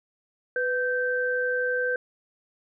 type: tone pair together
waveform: sine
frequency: 497.8 / 1557 Hz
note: B4 / G6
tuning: +14 / -12 cents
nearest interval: octave + minor sixth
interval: 1974 cents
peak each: -26 dBFS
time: 0.56-1.96 s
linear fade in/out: 2 ms
effects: none